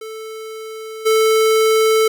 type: tone with level steps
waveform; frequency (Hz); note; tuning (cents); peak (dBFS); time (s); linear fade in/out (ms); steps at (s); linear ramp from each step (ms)
square; 440; A4; 0; -29 / -12; 0.01-2.08; 5; 1.05; 20
effects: none